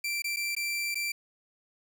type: tone with dropouts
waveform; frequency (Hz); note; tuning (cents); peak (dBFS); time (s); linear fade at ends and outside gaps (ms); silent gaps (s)
sawtooth; 2349; D7; 0; -26; 0.04-1.12; 5; 0.221-0.242 / 0.362-0.368 / 0.551-0.565 / 0.945-0.954
effects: none